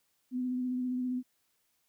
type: tone with vibrato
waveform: sine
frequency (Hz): 251.7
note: B3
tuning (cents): +33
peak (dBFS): -30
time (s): 0.31-1.23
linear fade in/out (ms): 50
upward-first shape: sine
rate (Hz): 15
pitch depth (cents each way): 21
effects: white hiss -75 dBFS RMS until 1.88 s